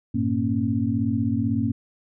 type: tone cluster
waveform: sine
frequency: 98.6 / 114.5 / 231.2 / 273.3 Hz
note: G2 / A#2 / A#3 / C#4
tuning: +11 / -31 / -14 / -24 cents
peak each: -28 / -27 / -24 / -26 dBFS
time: 0.14-1.72 s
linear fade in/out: 10 ms
effects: none